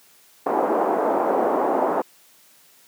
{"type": "band-pass noise", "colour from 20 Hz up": "white", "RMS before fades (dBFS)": -21, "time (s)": [0.46, 2.02], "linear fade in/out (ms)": 5, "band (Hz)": [270, 880], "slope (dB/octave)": 24, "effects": ["white hiss -54 dBFS RMS until 2.87 s", "high-pass 150 Hz 12 dB/octave"]}